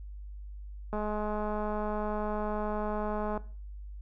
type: click train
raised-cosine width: 1 ms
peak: -21 dBFS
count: 517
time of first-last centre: 0.93-3.375 s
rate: 211 Hz
effects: noise-tail reverb RT60 0.4 s tail -17 dB re dry + added 50 Hz sine -40 dBFS peak until 4.01 s